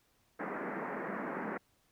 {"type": "band-pass noise", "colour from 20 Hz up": "pink", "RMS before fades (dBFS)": -39, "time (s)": [0.39, 1.58], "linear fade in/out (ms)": 10, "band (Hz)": [180, 2000], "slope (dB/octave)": 48, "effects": ["pink hiss -72 dBFS RMS until 1.91 s"]}